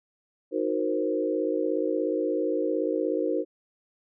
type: chord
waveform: sine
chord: C half-diminished seventh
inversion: first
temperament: equal with one note detuned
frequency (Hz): 311.1 / 367.4 / 466.2 / 523.3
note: Eb4 / Gb4 / Bb4 / C5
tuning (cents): 0 / -12 / 0 / 0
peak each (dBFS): -29 / -30 / -29 / -30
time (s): 0.51-3.45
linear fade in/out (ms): 50
effects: none